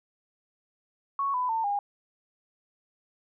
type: tone with pitch steps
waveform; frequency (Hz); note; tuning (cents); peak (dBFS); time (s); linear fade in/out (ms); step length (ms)
sine; 1108.7 / 999.2 / 900.5 / 811.6; C#6 / B5 / A5 / G#5; 0 / +20 / +40 / -40; -25; 1.19-1.79; 2; 150
effects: none